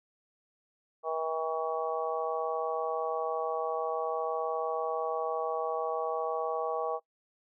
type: harmonic tone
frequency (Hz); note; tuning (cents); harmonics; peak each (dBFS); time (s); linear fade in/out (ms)
160.5; E3; -46; 3 / 4 / 5 / 6 / 7; -34 / -35 / -36 / -45 / -36; 1.03-7; 50
effects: noise-tail reverb RT60 0.1 s tail -21 dB re dry